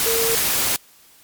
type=tone in noise; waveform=sine; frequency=457.3 Hz; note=A#4; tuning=33 cents flat; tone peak=-21 dBFS; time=0.06-0.35 s; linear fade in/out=0 ms; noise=white; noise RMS=-20 dBFS; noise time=0-0.76 s; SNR=-4 dB; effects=white hiss -51 dBFS RMS until 1.23 s + MP3 96 kbps